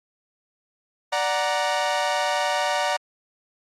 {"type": "chord", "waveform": "sawtooth", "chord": "D augmented", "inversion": "none", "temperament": "equal with one note detuned", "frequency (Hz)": [587.3, 740, 935.6], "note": ["D5", "F#5", "A#5"], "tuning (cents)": [0, 0, 6], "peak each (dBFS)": -22, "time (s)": [1.12, 2.97], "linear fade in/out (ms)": 10, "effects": ["low-pass 7000 Hz 12 dB/octave", "Opus 48 kbps"]}